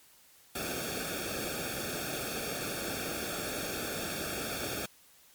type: noise with comb filter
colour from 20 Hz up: pink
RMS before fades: -36 dBFS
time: 0.55-4.86 s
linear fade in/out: 5 ms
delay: 1 ms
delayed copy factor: -1
effects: white hiss -60 dBFS RMS until 5.34 s + MP3 96 kbps